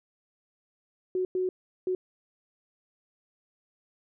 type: tone bursts at uneven times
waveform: sine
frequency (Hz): 369.3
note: F#4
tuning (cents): -3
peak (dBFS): -25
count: 3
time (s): 1.15-1.25 / 1.35-1.49 / 1.87-1.95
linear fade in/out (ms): 2
effects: none

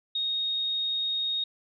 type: tone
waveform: sine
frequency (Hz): 3729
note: A#7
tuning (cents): 0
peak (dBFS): -26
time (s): 0.15-1.44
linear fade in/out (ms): 5
effects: none

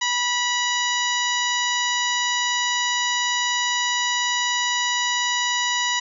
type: harmonic tone with a mistuned harmonic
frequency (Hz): 977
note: B5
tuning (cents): -19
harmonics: 1 / 2 / 3 / 4 / 5 / 6 / 7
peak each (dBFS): -26 / -25 / -27 / -28 / -34 / -31 / -30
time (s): 0.01-6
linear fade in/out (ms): 10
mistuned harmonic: 4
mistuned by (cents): -16
effects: none

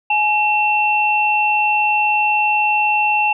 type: tone pair together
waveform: sine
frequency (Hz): 843.8 / 2700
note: G#5 / E7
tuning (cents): +27 / +41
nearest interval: octave + minor sixth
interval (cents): 2014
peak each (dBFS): -16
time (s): 0.1-3.33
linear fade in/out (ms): 5
effects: none

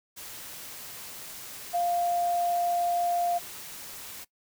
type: tone in noise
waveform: sine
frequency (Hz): 698.5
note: F5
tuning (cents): 0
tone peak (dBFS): -24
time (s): 1.73-3.39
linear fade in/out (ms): 20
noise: white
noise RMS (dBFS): -42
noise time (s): 0.16-4.25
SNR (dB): +15
effects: noise-tail reverb RT60 0.1 s tail -20 dB re dry

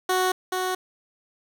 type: tone with echo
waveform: 15% pulse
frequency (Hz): 370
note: F#4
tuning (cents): 0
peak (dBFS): -14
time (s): 0.09-0.32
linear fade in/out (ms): 5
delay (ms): 430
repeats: 1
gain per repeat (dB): -4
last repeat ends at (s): 0.75
effects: none

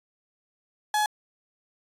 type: tone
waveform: 35% pulse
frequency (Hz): 846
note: G#5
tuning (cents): +32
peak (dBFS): -20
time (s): 0.94-1.06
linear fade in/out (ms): 2
effects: resampled to 32000 Hz

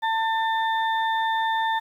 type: harmonic tone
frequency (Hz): 895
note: A5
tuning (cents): +29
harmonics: 1 / 2 / 4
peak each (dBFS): -22 / -28 / -34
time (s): 0.02-1.8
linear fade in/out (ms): 20
effects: 9-bit

